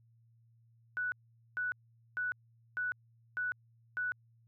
sine tone bursts, 1480 Hz, F#6, in tune, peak -32 dBFS, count 6, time 0.97-4.12 s, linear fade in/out 0 ms, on 150 ms, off 450 ms, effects added 115 Hz sine -63 dBFS peak until 4.47 s

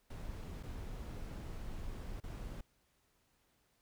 brown noise with dropouts, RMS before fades -44 dBFS, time 0.1-2.61 s, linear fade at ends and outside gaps 5 ms, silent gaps 0.629-0.633 / 2.202-2.236 s, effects pink hiss -75 dBFS RMS until 3.81 s

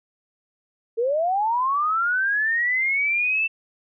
sine linear sweep, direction up, 440 to 2674 Hz, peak -19 dBFS, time 0.97-3.48 s, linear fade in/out 20 ms, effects none

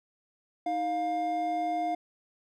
triangle tone pair together, 314.6 / 705.6 Hz, D#4 / F5, +19 / +18 cents, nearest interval octave + major second, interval 1399 cents, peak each -33 / -26 dBFS, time 0.66-1.95 s, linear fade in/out 5 ms, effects none

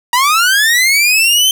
sawtooth linear sweep, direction up, 942 to 3126 Hz, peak -5 dBFS, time 0.13-1.51 s, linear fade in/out 2 ms, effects none

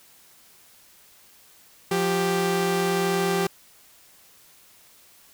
sawtooth tone pair together, 175.75 / 392.5 Hz, F3 / G4, +11 / +2 cents, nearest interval octave + major second, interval 1391 cents, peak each -22 / -19 dBFS, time 1.91-3.47 s, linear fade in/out 5 ms, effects white hiss -54 dBFS RMS until 5.33 s

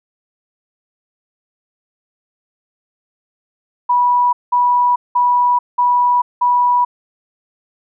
sine tone bursts, 978 Hz, B5, 17 cents flat, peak -10 dBFS, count 5, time 3.89-6.85 s, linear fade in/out 10 ms, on 440 ms, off 190 ms, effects none

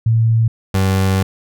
sine / 30% pulse tone pair in turn, 113.4 / 95.66 Hz, A#2 / G2, -47 / -42 cents, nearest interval minor third, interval 295 cents, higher first, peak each -10 dBFS, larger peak neither, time 0.06-0.48 / 0.74-1.23 s, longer second, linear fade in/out 5 ms, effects none

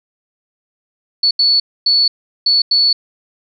sine tone bursts at uneven times, 4435 Hz, C#8, in tune, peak -9 dBFS, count 5, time 1.23-1.31 / 1.39-1.6 / 1.86-2.08 / 2.46-2.62 / 2.71-2.93 s, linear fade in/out 5 ms, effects none

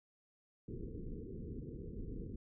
pink low-pass noise, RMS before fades -45 dBFS, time 0.68-2.36 s, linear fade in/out 5 ms, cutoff 470 Hz, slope 96 dB/octave, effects none

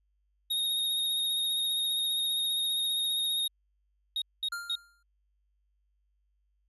square tone with vibrato, 3729 Hz, A#7, in tune, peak -28 dBFS, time 0.5-3.48 s, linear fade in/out 10 ms, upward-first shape triangle, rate 15 Hz, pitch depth 26 cents each way
triangle tone bursts, 3747 Hz, A#7, 8 cents sharp, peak -27 dBFS, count 3, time 4.16-4.754 s, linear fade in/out 2 ms, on 58 ms, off 210 ms
square tone with exponential decay, 1396.9 Hz, F6, in tune, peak -32 dBFS, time 4.52-5.03 s, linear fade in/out 5 ms, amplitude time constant 110 ms
effects added 50 Hz sine -70 dBFS peak until 6.68 s + resampled to 32000 Hz

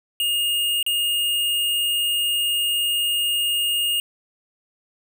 square tone with dropouts, 2843 Hz, F7, 30 cents sharp, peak -20 dBFS, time 0.2-4 s, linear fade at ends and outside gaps 1 ms, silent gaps 0.828-0.864 s, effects none

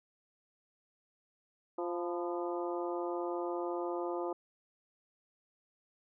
harmonic tone with a mistuned harmonic, 174.4 Hz, F3, 2 cents flat, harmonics 2 / 3 / 4 / 5 / 6 / 7, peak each -36 / -40 / -42 / -44 / -46 / -47 dBFS, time 1.78-4.33 s, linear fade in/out 5 ms, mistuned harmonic 6, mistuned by -62 cents, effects none

